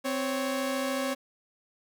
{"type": "tone pair together", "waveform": "sawtooth", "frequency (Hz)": [260.3, 554.4], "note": ["C4", "C#5"], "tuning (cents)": [-9, 0], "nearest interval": "octave + minor second", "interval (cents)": 1309, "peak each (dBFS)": -27, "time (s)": [0.04, 1.15], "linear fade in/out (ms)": 20, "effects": []}